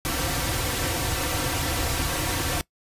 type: noise with comb filter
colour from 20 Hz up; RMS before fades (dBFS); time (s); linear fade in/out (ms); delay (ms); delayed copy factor
pink; -26; 0.05-2.61; 0; 4.8; -0.9
effects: noise-tail reverb RT60 0.1 s tail -21 dB re dry + resampled to 32000 Hz